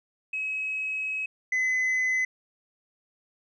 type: tone pair in turn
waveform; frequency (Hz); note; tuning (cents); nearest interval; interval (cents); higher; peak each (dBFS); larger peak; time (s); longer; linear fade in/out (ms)
sine; 2558 / 2026; D#7 / B6; +47 / +44; major third; 403; first; -27 / -20; second; 0.33-1.26 / 1.52-2.25; first; 5
effects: tanh soft clip ceiling -22 dBFS